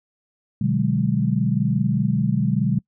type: chord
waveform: sine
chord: G# half-diminished seventh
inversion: first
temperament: just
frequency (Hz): 124.59 / 149.51 / 186.89 / 207.7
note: B2 / D3 / F#3 / G#3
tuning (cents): +16 / +31 / +18 / 0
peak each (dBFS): -23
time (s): 0.61-2.79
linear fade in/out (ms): 5
effects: noise-tail reverb RT60 0.1 s tail -25 dB re dry